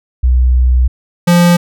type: tone pair in turn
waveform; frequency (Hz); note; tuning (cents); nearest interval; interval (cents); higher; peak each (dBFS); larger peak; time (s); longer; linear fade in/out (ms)
sine / square; 62.5 / 174.19; B1 / F3; +21 / -4; octave + tritone; 1775; second; -6; neither; 0.23-0.88 / 1.27-1.57; first; 10
effects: none